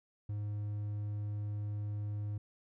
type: tone with hard clipping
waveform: triangle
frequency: 103.83 Hz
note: G#2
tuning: in tune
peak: -36 dBFS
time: 0.29-2.38 s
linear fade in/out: 5 ms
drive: 6 dB
effects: none